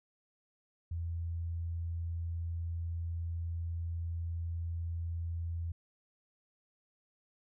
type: tone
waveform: sine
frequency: 84.1 Hz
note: E2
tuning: 35 cents sharp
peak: -34 dBFS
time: 0.91-5.72 s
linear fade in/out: 5 ms
effects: none